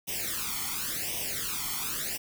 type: noise with flanger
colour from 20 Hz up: white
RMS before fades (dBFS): -33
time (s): 0.07-2.18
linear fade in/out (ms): 20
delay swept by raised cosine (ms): 0.34 to 0.93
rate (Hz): 0.92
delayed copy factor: +0.9
effects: none